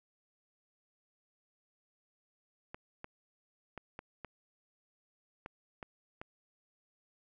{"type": "clicks", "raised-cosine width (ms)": 0.5, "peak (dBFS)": -28, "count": 8, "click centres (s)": [2.745, 3.044, 3.777, 3.991, 4.247, 5.461, 5.828, 6.215], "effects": []}